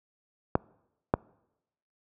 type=clicks; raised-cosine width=1 ms; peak=-7 dBFS; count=2; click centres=0.554 / 1.139 s; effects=noise-tail reverb RT60 0.9 s tail -26 dB re dry + high-pass 60 Hz 12 dB/octave